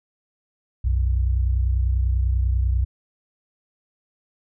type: tone pair together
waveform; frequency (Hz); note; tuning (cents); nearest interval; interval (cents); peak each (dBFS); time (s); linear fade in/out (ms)
sine; 62.36 / 92.5; B1 / F#2; +17 / 0; perfect fifth; 683; -18 / -25; 0.84-2.85; 10
effects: none